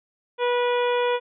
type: harmonic tone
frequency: 487.5 Hz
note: B4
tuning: 23 cents flat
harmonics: 1 / 2 / 3 / 4 / 5 / 6 / 7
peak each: -21 / -26 / -33 / -36 / -34 / -39 / -36 dBFS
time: 0.38-1.2 s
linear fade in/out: 50 ms
effects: none